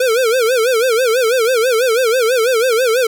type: tone with vibrato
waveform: square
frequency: 480 Hz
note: B4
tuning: 49 cents flat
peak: -12 dBFS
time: 0-3.07 s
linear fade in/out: 5 ms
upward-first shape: sine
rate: 6.1 Hz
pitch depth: 160 cents each way
effects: none